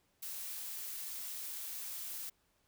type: noise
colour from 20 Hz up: blue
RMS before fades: -43 dBFS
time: 0.22-2.3 s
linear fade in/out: 10 ms
effects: pink hiss -75 dBFS RMS until 2.67 s